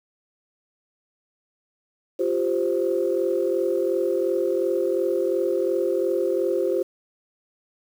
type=chord; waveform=sine; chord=F suspended second; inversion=none; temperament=equal; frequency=349.2 / 392 / 523.3 Hz; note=F4 / G4 / C5; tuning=0 / 0 / 0 cents; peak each=-24 dBFS; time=2.19-6.83 s; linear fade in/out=10 ms; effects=tanh soft clip ceiling -11 dBFS + 8-bit